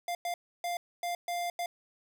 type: tone bursts at uneven times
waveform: square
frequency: 698.5 Hz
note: F5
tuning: in tune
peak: -32 dBFS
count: 6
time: 0.08-0.15 / 0.25-0.34 / 0.64-0.77 / 1.03-1.15 / 1.28-1.5 / 1.59-1.66 s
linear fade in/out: 2 ms
effects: none